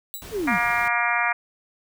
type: tone with exponential decay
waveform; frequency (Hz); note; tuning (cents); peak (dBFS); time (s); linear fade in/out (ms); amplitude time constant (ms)
5% pulse; 3915; B7; -16; -20; 0.14-0.32; 0; 39
type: noise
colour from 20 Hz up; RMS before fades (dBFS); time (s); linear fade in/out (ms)
pink; -40; 0.22-0.88; 0
type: linear sweep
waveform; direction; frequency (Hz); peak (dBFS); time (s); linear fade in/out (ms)
sine; down; 466.2 to 147; -23; 0.31-0.59; 50
type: harmonic tone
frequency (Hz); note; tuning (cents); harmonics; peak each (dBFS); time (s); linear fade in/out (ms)
237.4; A#3; +32; 3 / 4 / 5 / 6 / 7 / 8 / 9 / 10; -28 / -28 / -28 / -28 / -28 / -28 / -28 / -28; 0.47-1.33; 10
effects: none